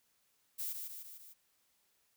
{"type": "noise with echo", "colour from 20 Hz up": "violet", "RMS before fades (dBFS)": -39, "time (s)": [0.58, 0.74], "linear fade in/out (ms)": 20, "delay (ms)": 150, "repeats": 4, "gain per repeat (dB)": -4, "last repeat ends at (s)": 1.34, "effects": ["white hiss -75 dBFS RMS until 2.16 s"]}